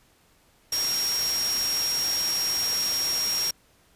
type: tone in noise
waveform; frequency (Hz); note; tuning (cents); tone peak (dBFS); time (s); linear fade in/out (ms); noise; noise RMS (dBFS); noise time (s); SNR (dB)
sine; 5588; F8; 0; -24; 0.72-3.51; 5; white; -31; 0.72-3.51; +4
effects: pink hiss -61 dBFS RMS until 3.95 s + resampled to 32000 Hz